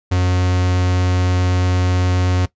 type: tone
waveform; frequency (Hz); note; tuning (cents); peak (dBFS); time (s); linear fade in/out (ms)
45% pulse; 90.8; F#2; -32; -14; 0.11-2.46; 10
effects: noise-tail reverb RT60 0.1 s tail -17 dB re dry + resampled to 16000 Hz